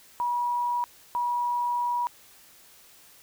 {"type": "tone pair in turn", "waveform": "sine", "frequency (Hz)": [966, 966], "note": ["B5", "B5"], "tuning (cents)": [-39, -39], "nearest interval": "unison", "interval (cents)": 0, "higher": "neither", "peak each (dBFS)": -24, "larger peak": "neither", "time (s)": [[0.2, 0.84], [1.15, 2.07]], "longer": "second", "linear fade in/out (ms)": 0, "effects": ["white hiss -54 dBFS RMS until 3.22 s"]}